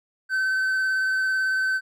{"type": "tone with vibrato", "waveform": "triangle", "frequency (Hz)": 1533, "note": "G6", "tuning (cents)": -39, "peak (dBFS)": -19, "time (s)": [0.29, 1.81], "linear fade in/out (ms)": 50, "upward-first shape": "sine", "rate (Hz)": 18, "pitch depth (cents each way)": 10, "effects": []}